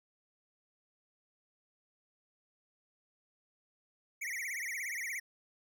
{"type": "tone with vibrato", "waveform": "square", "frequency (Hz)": 2070, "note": "C7", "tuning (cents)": -19, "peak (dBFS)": -37, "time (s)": [4.21, 5.2], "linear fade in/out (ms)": 10, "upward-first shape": "triangle", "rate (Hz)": 17, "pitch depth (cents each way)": 230, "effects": []}